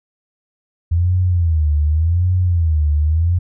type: tone with vibrato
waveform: sine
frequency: 82.41 Hz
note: E2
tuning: in tune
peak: -12 dBFS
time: 0.91-3.39 s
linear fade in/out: 10 ms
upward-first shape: sine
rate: 0.87 Hz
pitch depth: 180 cents each way
effects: none